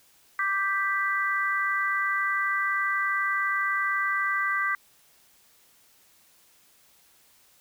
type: chord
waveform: sine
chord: G major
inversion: second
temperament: equal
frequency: 1174.7 / 1568 / 1975.5 Hz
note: D6 / G6 / B6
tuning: 0 / 0 / 0 cents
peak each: -28 dBFS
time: 0.39-4.75 s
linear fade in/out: 2 ms
effects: white hiss -60 dBFS RMS until 7.6 s